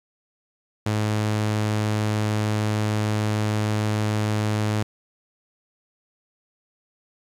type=tone; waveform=sawtooth; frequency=106.6 Hz; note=G#2; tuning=46 cents sharp; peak=-17 dBFS; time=0.86-4.83 s; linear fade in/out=5 ms; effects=low-pass 10000 Hz 12 dB/octave + 9-bit